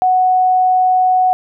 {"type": "tone", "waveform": "sine", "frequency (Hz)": 740, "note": "F#5", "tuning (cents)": 0, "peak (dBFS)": -9, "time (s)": [0.02, 1.33], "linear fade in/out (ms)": 0, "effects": []}